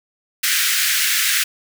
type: high-pass noise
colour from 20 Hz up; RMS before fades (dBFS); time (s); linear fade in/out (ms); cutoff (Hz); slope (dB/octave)
pink; -18; 0.43-1.44; 10; 1500; 48
effects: none